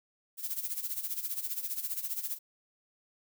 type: noise with tremolo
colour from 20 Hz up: violet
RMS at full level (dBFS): -33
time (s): 0.37-2.39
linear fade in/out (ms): 50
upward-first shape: sine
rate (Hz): 15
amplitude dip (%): 75
effects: none